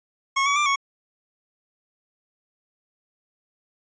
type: tone with pitch steps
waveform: 25% pulse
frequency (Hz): 1093 / 1132 / 1182 / 1109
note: C#6 / C#6 / D6 / C#6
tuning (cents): -25 / +36 / +11 / 0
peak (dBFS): -15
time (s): 0.36-0.76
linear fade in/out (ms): 10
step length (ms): 100
effects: resampled to 16000 Hz